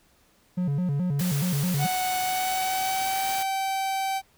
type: tone with vibrato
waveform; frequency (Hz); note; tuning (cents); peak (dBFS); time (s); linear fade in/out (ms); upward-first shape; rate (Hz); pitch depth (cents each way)
triangle; 160; D#3; +49; -21; 0.57-1.87; 10; square; 4.7; 210
type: noise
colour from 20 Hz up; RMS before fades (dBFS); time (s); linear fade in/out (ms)
white; -34; 1.19-3.43; 5
type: tone with pitch glide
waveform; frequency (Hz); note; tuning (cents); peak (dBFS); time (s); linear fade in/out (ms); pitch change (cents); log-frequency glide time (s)
45% pulse; 740 to 773.2; F#5 to G5; 0 to -24; -25; 1.78-4.22; 50; +76; 2.2-3.29
effects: pink hiss -62 dBFS RMS until 4.37 s